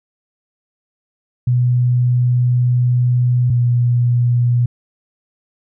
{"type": "tone pair in turn", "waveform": "sine", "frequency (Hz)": [123.47, 121.28], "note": ["B2", "B2"], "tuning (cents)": [0, -31], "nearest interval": "unison", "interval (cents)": 31, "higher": "first", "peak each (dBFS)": -11, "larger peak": "neither", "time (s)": [[1.47, 3.5], [3.5, 4.66]], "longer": "first", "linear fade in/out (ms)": 5, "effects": []}